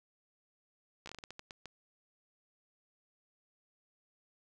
slowing click train, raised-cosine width 0.2 ms, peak -28 dBFS, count 11, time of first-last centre 1.06-1.657 s, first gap 14 ms, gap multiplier 1.3, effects none

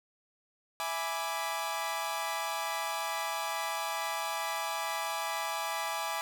sawtooth chord, E dominant seventh, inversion none, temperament equal, 659.3 / 830.6 / 987.8 / 1174.7 Hz, E5 / G#5 / B5 / D6, 0 / 0 / 0 / 0 cents, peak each -36 / -33 / -35 / -34 dBFS, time 0.8-6.21 s, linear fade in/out 0 ms, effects none

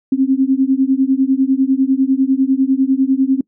sine beating tone pair, 261.6 / 271.6 Hz, C4 / C#4, 0 / -35 cents, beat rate 10 Hz, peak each -14 dBFS, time 0.12-3.41 s, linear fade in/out 5 ms, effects noise-tail reverb RT60 0.1 s tail -25 dB re dry

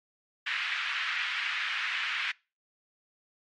white band-pass noise, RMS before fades -32 dBFS, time 0.46-2.32 s, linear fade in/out 10 ms, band 1400 to 2800 Hz, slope 24 dB/octave, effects noise-tail reverb RT60 0.3 s tail -24 dB re dry + MP3 48 kbps

